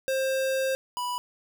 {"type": "tone pair in turn", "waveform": "square", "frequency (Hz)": [530, 983.3], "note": ["C5", "B5"], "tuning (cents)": [22, -8], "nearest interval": "major seventh", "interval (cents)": 1070, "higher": "second", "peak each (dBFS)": [-25, -29], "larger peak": "first", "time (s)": [[0.08, 0.75], [0.97, 1.18]], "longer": "first", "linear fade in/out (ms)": 0, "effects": []}